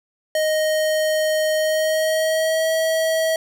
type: tone with pitch glide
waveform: square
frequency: 622.3 to 643.5 Hz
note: D#5 to E5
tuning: 0 to -42 cents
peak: -18 dBFS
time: 0.35-3.36 s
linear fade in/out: 2 ms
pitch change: +58 cents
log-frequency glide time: 1.57-2.72 s
effects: none